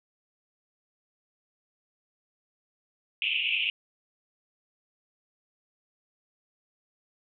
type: band-pass noise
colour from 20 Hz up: pink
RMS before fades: -28 dBFS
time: 3.22-3.7 s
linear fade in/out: 2 ms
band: 2400 to 3100 Hz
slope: 96 dB/octave
effects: none